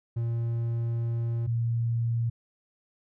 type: tone pair in turn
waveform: triangle / sine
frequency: 116.54 / 116.54 Hz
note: A#2 / A#2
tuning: 0 / 0 cents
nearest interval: unison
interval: 0 cents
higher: neither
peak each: -24 / -24 dBFS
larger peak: neither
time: 0.16-1.47 / 1.47-2.3 s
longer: first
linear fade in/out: 10 ms
effects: none